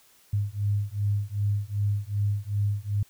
sine beating tone pair, 101 / 103.6 Hz, G#2 / G#2, -48 / -4 cents, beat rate 2.6 Hz, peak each -27 dBFS, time 0.33-3.03 s, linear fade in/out 5 ms, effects white hiss -59 dBFS RMS until 3.09 s

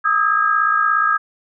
sine tone cluster, 1235 / 1292 / 1629 Hz, D#6 / E6 / G#6, -13 / -35 / -34 cents, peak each -18 dBFS, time 0.04-1.18 s, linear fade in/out 20 ms, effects none

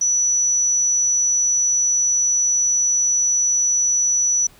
sine tone, 5920 Hz, F#8, in tune, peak -15 dBFS, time 0.01-4.47 s, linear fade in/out 5 ms, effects pink hiss -50 dBFS RMS until 4.59 s

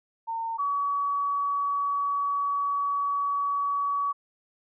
sine tone pair in turn, 910 / 1134.1 Hz, A#5 / C#6, -42 / +39 cents, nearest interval major third, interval 381 cents, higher second, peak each -28 / -24 dBFS, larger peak second, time 0.27-0.58 / 0.58-4.13 s, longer second, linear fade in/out 20 ms, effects none

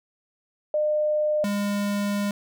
sine / square tone pair in turn, 605 / 203.4 Hz, D#5 / G#3, -49 / -36 cents, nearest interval octave + perfect fifth, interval 1887 cents, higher first, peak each -20 / -24 dBFS, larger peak first, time 0.74-1.44 / 1.44-2.31 s, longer second, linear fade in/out 2 ms, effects none

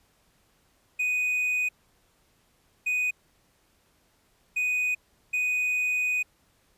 triangle tone bursts at uneven times, 2489 Hz, D#7, in tune, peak -22 dBFS, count 4, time 0.99-1.69 / 2.86-3.11 / 4.56-4.95 / 5.33-6.23 s, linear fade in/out 10 ms, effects pink hiss -66 dBFS RMS until 6.77 s + resampled to 32000 Hz

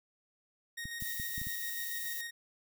sawtooth tone with tremolo, 1864.7 Hz, A#6, in tune, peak -35 dBFS, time 0.77-2.31 s, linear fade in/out 10 ms, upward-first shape square, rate 7 Hz, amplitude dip 35%
clicks, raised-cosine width 5 ms, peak -31 dBFS, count 6, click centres 0.855 / 1.023 / 1.199 / 1.38 / 1.416 / 1.47 s
violet noise, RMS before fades -40 dBFS, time 1-2.21 s, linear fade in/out 0 ms
effects none

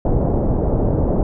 pink low-pass noise, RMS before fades -17 dBFS, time 0.05-1.23 s, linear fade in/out 2 ms, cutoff 680 Hz, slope 24 dB/octave, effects none

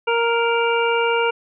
harmonic tone, 466.2 Hz, A#4, in tune, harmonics 1 / 2 / 3 / 5 / 6, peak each -19 / -22 / -24 / -26 / -27 dBFS, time 0.07-1.31 s, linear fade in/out 10 ms, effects none

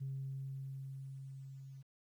sine tone with level ramp, 135.1 Hz, C#3, 44 cents flat, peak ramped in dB -37 to -49 dBFS, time 0-1.83 s, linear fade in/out 20 ms, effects tanh soft clip ceiling -34 dBFS + 12-bit

